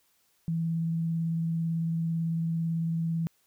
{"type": "tone with vibrato", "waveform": "sine", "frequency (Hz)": 164.81, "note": "E3", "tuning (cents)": 0, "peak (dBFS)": -26, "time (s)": [0.48, 3.27], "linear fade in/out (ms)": 0, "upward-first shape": "triangle", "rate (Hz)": 18, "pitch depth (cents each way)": 16, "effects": ["white hiss -69 dBFS RMS until 3.46 s"]}